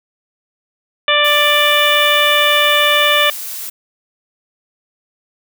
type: harmonic tone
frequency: 589 Hz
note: D5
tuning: 5 cents sharp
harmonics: 1 / 2 / 3 / 4 / 5 / 6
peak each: -17 / -17 / -17 / -17 / -17 / -17 dBFS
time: 1.08-3.3 s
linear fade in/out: 2 ms
type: noise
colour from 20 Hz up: blue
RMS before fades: -26 dBFS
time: 1.24-3.7 s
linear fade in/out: 10 ms
effects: none